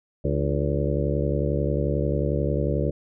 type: harmonic tone with a mistuned harmonic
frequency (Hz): 71.2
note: C#2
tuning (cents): +47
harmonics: 1 / 2 / 3 / 4 / 5 / 6 / 7 / 8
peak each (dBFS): -27 / -26 / -32 / -32 / -32 / -31 / -31 / -31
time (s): 0.24-2.91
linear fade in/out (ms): 10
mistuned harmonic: 4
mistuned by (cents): +97
effects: none